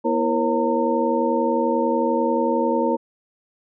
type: tone cluster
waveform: sine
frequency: 240.7 / 329.9 / 470.8 / 542 / 913 Hz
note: B3 / E4 / A#4 / C#5 / A#5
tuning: -44 / +1 / +17 / -39 / -36 cents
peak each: -24 dBFS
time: 0.04-2.97 s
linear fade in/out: 20 ms
effects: none